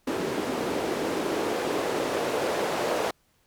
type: noise with band-pass filter sweep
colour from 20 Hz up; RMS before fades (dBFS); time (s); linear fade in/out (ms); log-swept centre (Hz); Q
white; -28; 0.07-3.11; 5; 320 to 520; 1.8
effects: pink hiss -67 dBFS RMS until 3.46 s